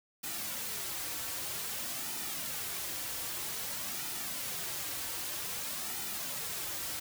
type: noise with flanger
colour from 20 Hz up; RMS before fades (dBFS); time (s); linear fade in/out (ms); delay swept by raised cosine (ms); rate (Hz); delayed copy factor
white; -38; 0.23-7; 10; 1.8 to 4.9; 0.52; -0.55
effects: none